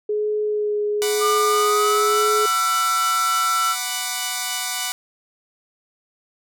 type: tone with vibrato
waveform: sine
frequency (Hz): 420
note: G#4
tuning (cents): +19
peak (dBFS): -19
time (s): 0.09-2.46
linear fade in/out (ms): 5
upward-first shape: sine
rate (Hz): 0.98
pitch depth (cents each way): 14
type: chord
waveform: 5% pulse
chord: B minor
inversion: second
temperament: equal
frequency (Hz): 740 / 987.8 / 1174.7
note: F#5 / B5 / D6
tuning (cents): 0 / 0 / 0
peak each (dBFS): -15 / -17 / -17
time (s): 1.02-4.92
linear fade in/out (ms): 0
type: tone with pitch glide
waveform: sine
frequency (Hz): 1202 to 1341.4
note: D6 to E6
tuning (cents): +40 to +30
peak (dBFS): -18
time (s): 1.19-3.76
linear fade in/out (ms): 50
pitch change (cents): +190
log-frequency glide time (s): 1.48-2.23
effects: none